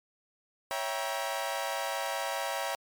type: chord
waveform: sawtooth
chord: C# diminished seventh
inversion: none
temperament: equal with one note detuned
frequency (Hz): 554.4 / 659.3 / 784 / 949.2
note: C#5 / E5 / G5 / Bb5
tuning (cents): 0 / 0 / 0 / +31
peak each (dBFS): -33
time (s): 0.71-2.75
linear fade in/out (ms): 0
effects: MP3 96 kbps